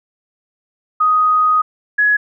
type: tone pair in turn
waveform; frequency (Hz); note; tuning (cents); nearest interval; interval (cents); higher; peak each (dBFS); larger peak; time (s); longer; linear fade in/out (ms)
sine; 1249 / 1682.3; D#6 / G#6; +6 / +22; perfect fourth; 516; second; -10; neither; 1-1.62 / 1.98-2.17; first; 10
effects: none